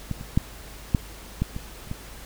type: clicks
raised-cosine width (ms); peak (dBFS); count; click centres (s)
5; -15 / -24 / -6 / -6 / -10 / -19 / -29 / -17; 8; 0.113 / 0.211 / 0.375 / 0.948 / 1.42 / 1.564 / 1.873 / 1.914
effects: added 50 Hz sine -44 dBFS peak until 2.25 s + pink hiss -44 dBFS RMS until 2.25 s